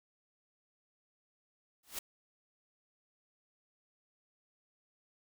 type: noise with exponential growth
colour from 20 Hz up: white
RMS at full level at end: -35 dBFS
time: 1.83-1.99 s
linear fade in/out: 5 ms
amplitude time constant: 34 ms
effects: none